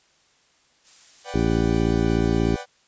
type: noise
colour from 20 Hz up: blue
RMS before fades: -46 dBFS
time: 0.83-1.9 s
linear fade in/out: 50 ms
type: chord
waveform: sawtooth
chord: G major seventh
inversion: first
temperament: equal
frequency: 493.9 / 587.3 / 740 / 784 Hz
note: B4 / D5 / F#5 / G5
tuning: 0 / 0 / 0 / 0 cents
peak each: -34 dBFS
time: 1.24-2.66 s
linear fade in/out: 50 ms
type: harmonic tone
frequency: 56.6 Hz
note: A1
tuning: 50 cents sharp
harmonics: 1 / 2 / 3 / 4 / 5 / 6 / 7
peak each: -26 / -26 / -26 / -26 / -26 / -26 / -26 dBFS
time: 1.34-2.56 s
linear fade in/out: 5 ms
effects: white hiss -61 dBFS RMS until 2.87 s + resampled to 16000 Hz